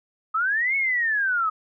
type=linear two-way sweep; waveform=sine; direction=up then down; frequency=1248 to 2217 to 1248 Hz; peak=-20 dBFS; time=0.34-1.5 s; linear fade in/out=10 ms; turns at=0.76 s; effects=none